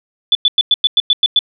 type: tone bursts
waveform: sine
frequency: 3475 Hz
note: A7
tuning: 22 cents flat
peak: -7 dBFS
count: 9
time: 0.32-1.391 s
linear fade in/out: 2 ms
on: 31 ms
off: 99 ms
effects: none